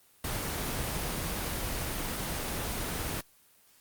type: noise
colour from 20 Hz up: pink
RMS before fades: -33 dBFS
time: 0.24-3.21 s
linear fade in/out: 5 ms
effects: white hiss -62 dBFS RMS until 3.8 s + Opus 24 kbps